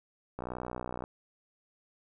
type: click train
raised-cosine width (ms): 1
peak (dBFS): -23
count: 41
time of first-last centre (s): 0.39-1.039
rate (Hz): 61.6
effects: none